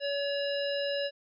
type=harmonic tone; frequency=566 Hz; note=C#5; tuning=36 cents sharp; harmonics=1 / 3 / 5 / 7 / 9; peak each=-30 / -39 / -38 / -41 / -41 dBFS; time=0-1.11 s; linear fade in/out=50 ms; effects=none

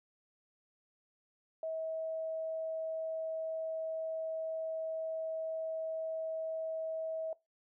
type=tone; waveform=sine; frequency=643 Hz; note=E5; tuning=43 cents flat; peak=-35 dBFS; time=1.63-7.33 s; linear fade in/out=2 ms; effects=noise-tail reverb RT60 0.2 s tail -19 dB re dry

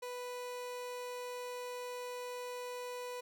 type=tone; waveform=30% pulse; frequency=493.9 Hz; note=B4; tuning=in tune; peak=-38 dBFS; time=0.02-3.21 s; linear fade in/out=10 ms; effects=none

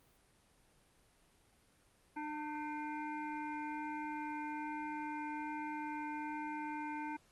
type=harmonic tone with a mistuned harmonic; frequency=300.2 Hz; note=D4; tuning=38 cents sharp; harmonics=1 / 3 / 5 / 7 / 8; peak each=-43 / -42 / -50 / -53 / -54 dBFS; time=2.16-7.17 s; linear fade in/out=10 ms; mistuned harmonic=5; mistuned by=+38 cents; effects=pink hiss -69 dBFS RMS until 7.31 s + Opus 32 kbps

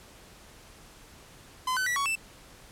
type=tone with pitch steps; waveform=45% pulse; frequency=1022 / 1516 / 1946 / 1118 / 2654 Hz; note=C6 / F#6 / B6 / C#6 / E7; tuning=-41 / +42 / -26 / +14 / +11 cents; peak=-26 dBFS; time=1.67-2.155 s; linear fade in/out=5 ms; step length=97 ms; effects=pink hiss -52 dBFS RMS until 2.71 s + low-pass 12000 Hz 12 dB/octave

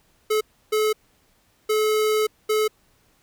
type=tone bursts at uneven times; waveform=square; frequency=430.2 Hz; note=A4; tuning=39 cents flat; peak=-19 dBFS; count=4; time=0.3-0.41 / 0.72-0.93 / 1.69-2.27 / 2.49-2.68 s; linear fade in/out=10 ms; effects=pink hiss -62 dBFS RMS until 3.22 s

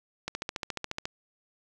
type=click train; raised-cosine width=0.2 ms; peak=-15 dBFS; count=12; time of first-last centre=0.28-1.055 s; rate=14.2 Hz; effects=none

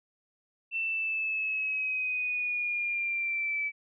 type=linear sweep; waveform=sine; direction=down; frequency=2685 to 2297 Hz; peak=-28 dBFS; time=0.71-3.72 s; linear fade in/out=50 ms; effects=none

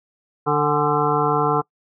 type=harmonic tone with a mistuned harmonic; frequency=148.4 Hz; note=D3; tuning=18 cents sharp; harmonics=1 / 2 / 3 / 5 / 6 / 7 / 8 / 9; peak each=-25 / -27 / -21 / -24 / -26 / -24 / -27 / -25 dBFS; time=0.46-1.62 s; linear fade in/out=20 ms; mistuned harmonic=6; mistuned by=-85 cents; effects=noise-tail reverb RT60 0.1 s tail -24 dB re dry

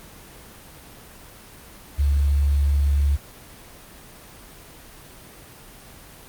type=tone with quantisation; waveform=sine; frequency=71 Hz; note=C#2; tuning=42 cents sharp; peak=-16 dBFS; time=1.98-3.17 s; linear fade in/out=20 ms; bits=7; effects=pink hiss -44 dBFS RMS until 6.28 s + Opus 24 kbps

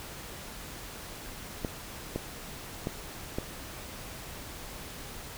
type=clicks; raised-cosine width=2 ms; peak=-17 dBFS; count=4; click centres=1.648 / 2.16 / 2.871 / 3.385 s; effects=pink hiss -43 dBFS RMS until 5.37 s

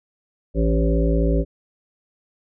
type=harmonic tone with a mistuned harmonic; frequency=55.9 Hz; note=A1; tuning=28 cents sharp; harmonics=1 / 3 / 5 / 7 / 9 / 10; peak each=-18 / -23 / -25 / -26 / -28 / -28 dBFS; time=0.54-1.45 s; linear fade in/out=50 ms; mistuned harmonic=3; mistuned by=-16 cents; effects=none

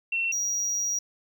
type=tone pair in turn; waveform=sine / triangle; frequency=2712 / 5747 Hz; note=E7 / F8; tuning=+49 / +49 cents; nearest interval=octave + minor second; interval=1300 cents; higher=second; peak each=-24 dBFS; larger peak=neither; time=0.12-0.32 / 0.32-0.99 s; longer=second; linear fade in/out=5 ms; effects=11-bit

